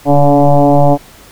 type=tone with frequency modulation; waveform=sine; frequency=287.6 Hz; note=D4; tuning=36 cents flat; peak=-4 dBFS; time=0.05-0.98 s; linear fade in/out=50 ms; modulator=143 Hz; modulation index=3.5; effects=pink hiss -39 dBFS RMS until 1.31 s